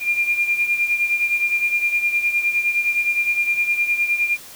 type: beating tone pair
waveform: sine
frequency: 2399 / 2408.7 Hz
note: D7 / D7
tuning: +36 / +43 cents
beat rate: 9.7 Hz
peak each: -18 / -24 dBFS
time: 0-4.38 s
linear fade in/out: 50 ms
effects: white hiss -40 dBFS RMS until 4.55 s